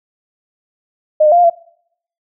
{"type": "tone with pitch steps", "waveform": "sine", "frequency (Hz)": [615, 605, 693, 704, 679], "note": ["D#5", "D#5", "F5", "F5", "F5"], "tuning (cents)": [-20, -49, -14, 14, -49], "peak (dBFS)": -6, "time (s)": [1.2, 1.5], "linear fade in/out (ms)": 10, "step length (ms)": 60, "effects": ["noise-tail reverb RT60 0.7 s tail -24 dB re dry"]}